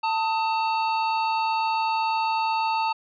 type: tone pair together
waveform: square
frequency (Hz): 893 / 1262.9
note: A5 / D#6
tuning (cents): +25 / +25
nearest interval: tritone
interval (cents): 600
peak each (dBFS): -23 / -33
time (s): 0.03-2.93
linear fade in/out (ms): 10
effects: resampled to 11025 Hz